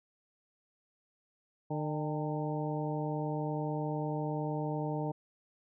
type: harmonic tone with a mistuned harmonic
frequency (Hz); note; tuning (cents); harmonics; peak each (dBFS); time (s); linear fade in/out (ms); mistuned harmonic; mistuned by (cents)
151.2; D#3; -49; 1 / 2 / 3 / 4 / 5 / 6; -35 / -38 / -40 / -41 / -42 / -43; 1.7-5.12; 10; 5; +68
effects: none